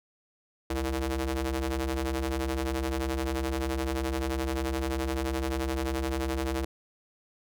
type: ring-modulated tone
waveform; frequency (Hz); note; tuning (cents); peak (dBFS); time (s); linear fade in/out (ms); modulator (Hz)
sawtooth; 130.81; C3; 0; -21; 0.7-6.65; 5; 202
effects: none